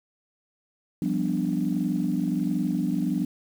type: chord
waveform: sine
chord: G dominant seventh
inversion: third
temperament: equal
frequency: 174.61 / 196 / 246.9 / 293.7 Hz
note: F3 / G3 / B3 / D4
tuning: 0 / 0 / 0 / 0 cents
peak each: -28 dBFS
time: 1.02-3.25 s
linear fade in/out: 2 ms
effects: tanh soft clip ceiling -14 dBFS + 8-bit